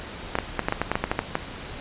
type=clicks; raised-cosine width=0.5 ms; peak=-7 dBFS; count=12; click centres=0.354 / 0.387 / 0.593 / 0.685 / 0.724 / 0.816 / 0.916 / 0.955 / 1.04 / 1.115 / 1.191 / 1.354 s; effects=pink hiss -37 dBFS RMS until 1.8 s + resampled to 8000 Hz